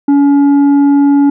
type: tone with tanh clipping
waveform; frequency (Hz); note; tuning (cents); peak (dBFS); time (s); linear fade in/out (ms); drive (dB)
sine; 283; C#4; +36; -6; 0.08-1.3; 5; 6
effects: none